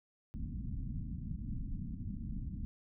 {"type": "low-pass noise", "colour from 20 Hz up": "pink", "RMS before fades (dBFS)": -40, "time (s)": [0.34, 2.65], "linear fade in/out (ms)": 0, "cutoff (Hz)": 250, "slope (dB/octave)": 48, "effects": []}